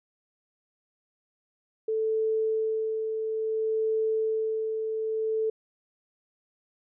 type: tone with tremolo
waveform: sine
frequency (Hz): 440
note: A4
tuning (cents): 0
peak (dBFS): -23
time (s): 1.88-5.5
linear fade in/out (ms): 5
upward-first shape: sine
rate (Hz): 0.59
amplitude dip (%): 40
effects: none